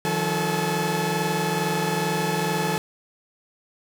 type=tone cluster; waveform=sawtooth; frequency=157 / 179.3 / 437.7 / 856 Hz; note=D#3 / F3 / A4 / A5; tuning=+16 / +46 / -9 / -48 cents; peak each=-24 dBFS; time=0.05-2.78 s; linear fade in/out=0 ms; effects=none